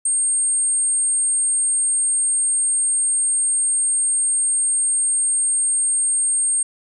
sine tone, 8580 Hz, C9, 42 cents sharp, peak -16 dBFS, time 0.05-6.63 s, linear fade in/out 5 ms, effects none

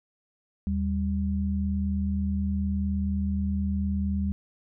sine tone pair together, 78.38 / 197.5 Hz, D#2 / G3, +13 / +13 cents, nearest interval octave + major third, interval 1600 cents, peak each -27 dBFS, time 0.67-4.32 s, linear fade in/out 0 ms, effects none

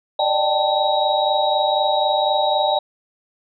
sine tone cluster, 584 / 608 / 781 / 883 / 3822 Hz, D5 / D#5 / G5 / A5 / A#7, -10 / -40 / -7 / +6 / +43 cents, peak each -24 / -22 / -20 / -22 / -24 dBFS, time 0.19-2.79 s, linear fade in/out 5 ms, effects none

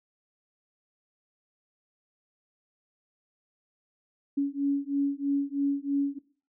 sine beating tone pair, 279.3 / 282.4 Hz, C#4 / C#4, +13 / +32 cents, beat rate 3.1 Hz, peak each -28 / -28 dBFS, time 4.37-6.19 s, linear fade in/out 10 ms, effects noise-tail reverb RT60 0.4 s tail -18 dB re dry

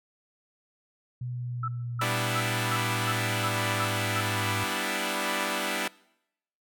sine linear sweep, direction down, 123.9 to 103.83 Hz, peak -31 dBFS, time 1.21-4.64 s, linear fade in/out 5 ms
sine tone bursts, 1318 Hz, E6, 1 cent flat, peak -29 dBFS, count 8, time 1.63-4.208 s, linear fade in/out 5 ms, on 51 ms, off 310 ms
5% pulse chord, E minor seventh, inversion first, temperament equal, 196 / 246.9 / 293.7 / 329.6 Hz, G3 / B3 / D4 / E4, 0 / 0 / 0 / 0 cents, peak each -22 dBFS, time 2.01-5.88 s, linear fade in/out 5 ms
effects noise-tail reverb RT60 0.8 s tail -23 dB re dry

